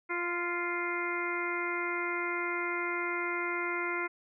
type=harmonic tone with a mistuned harmonic; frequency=349.2 Hz; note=F4; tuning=in tune; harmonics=1 / 2 / 3 / 4 / 5 / 6 / 7; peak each=-36 / -44 / -38 / -37 / -45 / -35 / -44 dBFS; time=0.09-4.08 s; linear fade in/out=20 ms; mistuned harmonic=3; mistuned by=-21 cents; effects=none